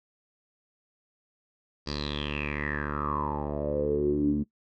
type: tone with low-pass filter sweep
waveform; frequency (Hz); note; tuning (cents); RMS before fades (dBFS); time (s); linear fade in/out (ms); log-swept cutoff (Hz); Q
10% pulse; 73.42; D2; 0; -29; 1.86-4.44; 20; 4900 to 240; 9.2
effects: noise-tail reverb RT60 0.1 s tail -21 dB re dry